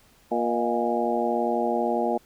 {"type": "harmonic tone with a mistuned harmonic", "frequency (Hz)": 118, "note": "A#2", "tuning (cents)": 22, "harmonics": [2, 3, 4, 5, 6, 7], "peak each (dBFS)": [-29, -29, -29, -29, -29, -29], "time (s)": [0.31, 2.18], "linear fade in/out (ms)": 10, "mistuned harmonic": 5, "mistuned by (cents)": 74, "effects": ["pink hiss -58 dBFS RMS until 2.25 s"]}